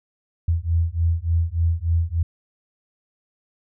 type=beating tone pair; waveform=sine; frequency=82 / 85.4 Hz; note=E2 / F2; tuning=-9 / -38 cents; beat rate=3.4 Hz; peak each=-21 dBFS; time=0.48-2.23 s; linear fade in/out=5 ms; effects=none